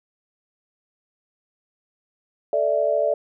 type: chord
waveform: sine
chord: A suspended fourth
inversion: none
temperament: just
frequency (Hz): 440 / 586.7 / 660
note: A4 / D5 / E5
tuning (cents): 0 / -2 / +2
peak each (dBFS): -26 / -20 / -23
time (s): 2.53-3.14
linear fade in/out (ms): 2
effects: none